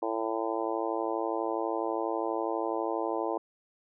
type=harmonic tone; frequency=112.2 Hz; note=A2; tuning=34 cents sharp; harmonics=3 / 4 / 5 / 6 / 7 / 8 / 9; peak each=-34 / -35 / -36 / -37 / -37 / -38 / -39 dBFS; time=0.02-3.38 s; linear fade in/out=5 ms; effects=none